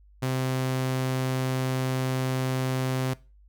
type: tone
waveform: sawtooth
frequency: 130 Hz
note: C3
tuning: 11 cents flat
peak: -21 dBFS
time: 0.22-3.14 s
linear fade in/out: 10 ms
effects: noise-tail reverb RT60 0.3 s tail -20 dB re dry + added 50 Hz sine -52 dBFS peak until 3.48 s